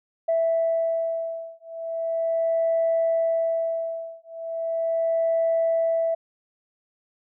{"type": "beating tone pair", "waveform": "sine", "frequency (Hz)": [659.3, 659.68], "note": ["E5", "E5"], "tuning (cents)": [0, 1], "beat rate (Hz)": 0.38, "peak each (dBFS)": -24, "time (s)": [0.28, 6.15], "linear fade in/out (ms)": 10, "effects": ["tanh soft clip ceiling -14 dBFS"]}